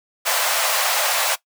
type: high-pass noise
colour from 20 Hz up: pink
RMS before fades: -20 dBFS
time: 0.25-1.36 s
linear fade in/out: 20 ms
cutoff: 570 Hz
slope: 48 dB/octave
effects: noise-tail reverb RT60 0.1 s tail -18 dB re dry